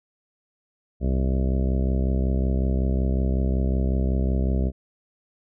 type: harmonic tone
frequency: 65.4 Hz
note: C2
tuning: in tune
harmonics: 1 / 2 / 3 / 4 / 5 / 6 / 7 / 8 / 9 / 10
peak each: -21 / -29 / -28 / -33 / -38 / -35 / -40 / -42 / -39 / -41 dBFS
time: 1-4.72 s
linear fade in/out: 50 ms
effects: none